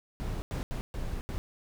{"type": "noise bursts at uneven times", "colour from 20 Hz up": "brown", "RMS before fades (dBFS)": -34, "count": 5, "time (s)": [[0.2, 0.42], [0.51, 0.63], [0.71, 0.81], [0.94, 1.21], [1.29, 1.38]], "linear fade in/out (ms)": 0, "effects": []}